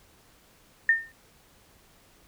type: tone with exponential decay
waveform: sine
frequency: 1818 Hz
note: A#6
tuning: 44 cents flat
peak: -14 dBFS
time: 0.89-1.12 s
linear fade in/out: 2 ms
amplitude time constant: 48 ms
effects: pink hiss -59 dBFS RMS until 2.27 s